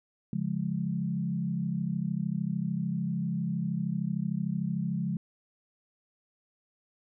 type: chord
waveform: sine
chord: Db major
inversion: none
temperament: equal with one note detuned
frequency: 141.01 / 174.61 / 207.7 Hz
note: Db3 / F3 / Ab3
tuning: +30 / 0 / 0 cents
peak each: -34 / -31 / -33 dBFS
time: 0.33-5.17 s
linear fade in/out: 2 ms
effects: none